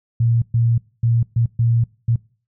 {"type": "tone bursts at uneven times", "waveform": "sine", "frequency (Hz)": 116.54, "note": "A#2", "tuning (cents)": 0, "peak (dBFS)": -13, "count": 6, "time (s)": [[0.2, 0.42], [0.54, 0.78], [1.03, 1.23], [1.36, 1.46], [1.59, 1.84], [2.08, 2.16]], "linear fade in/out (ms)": 5, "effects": ["noise-tail reverb RT60 0.4 s tail -23 dB re dry"]}